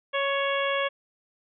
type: harmonic tone with a mistuned harmonic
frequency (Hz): 554.4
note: C#5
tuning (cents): 0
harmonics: 1 / 2 / 3 / 4 / 5 / 6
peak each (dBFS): -27 / -30 / -32 / -33 / -34 / -35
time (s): 0.13-0.89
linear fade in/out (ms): 20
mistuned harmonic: 3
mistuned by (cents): +17
effects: none